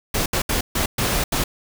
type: noise bursts at uneven times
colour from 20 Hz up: pink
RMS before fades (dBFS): -21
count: 6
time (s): 0.14-0.26 / 0.33-0.42 / 0.49-0.61 / 0.75-0.86 / 0.98-1.24 / 1.32-1.44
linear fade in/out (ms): 5
effects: none